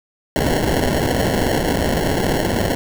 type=noise with sample-and-hold; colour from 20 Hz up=white; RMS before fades=-18 dBFS; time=0.36-2.75 s; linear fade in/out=0 ms; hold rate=1225 Hz; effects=none